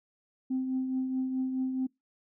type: tone with tremolo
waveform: sine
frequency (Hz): 260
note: C4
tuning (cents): -11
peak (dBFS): -25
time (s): 0.5-1.87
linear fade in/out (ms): 10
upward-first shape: triangle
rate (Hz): 4.7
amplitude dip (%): 50
effects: noise-tail reverb RT60 0.2 s tail -25 dB re dry + tanh soft clip ceiling -23 dBFS